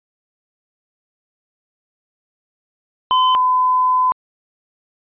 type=tone pair in turn; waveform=square / sine; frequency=1020 / 1012.4 Hz; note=C6 / B5; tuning=-44 / +43 cents; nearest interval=unison; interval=13 cents; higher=first; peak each=-12 dBFS; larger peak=neither; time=3.11-3.35 / 3.35-4.12 s; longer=second; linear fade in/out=0 ms; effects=resampled to 8000 Hz